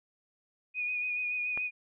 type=tone with vibrato; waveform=sine; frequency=2470 Hz; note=D#7; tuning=13 cents flat; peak=-30 dBFS; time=0.74-1.71 s; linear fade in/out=50 ms; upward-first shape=sine; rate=7 Hz; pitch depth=25 cents each way
type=click; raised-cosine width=0.5 ms; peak=-24 dBFS; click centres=1.575 s
effects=none